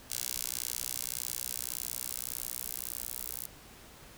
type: tone with high-pass filter sweep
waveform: 10% pulse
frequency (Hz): 61.74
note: B1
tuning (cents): 0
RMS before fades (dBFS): -38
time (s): 0.1-3.46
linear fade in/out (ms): 5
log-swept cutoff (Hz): 6400 to 11000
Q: 0.77
effects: pink hiss -53 dBFS RMS until 4.17 s